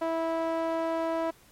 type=tone with band-pass filter; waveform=sawtooth; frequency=327.6 Hz; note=E4; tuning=11 cents flat; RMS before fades=-29 dBFS; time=0.01-1.31 s; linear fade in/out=10 ms; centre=730 Hz; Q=1.7; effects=pink hiss -58 dBFS RMS until 1.51 s + MP3 64 kbps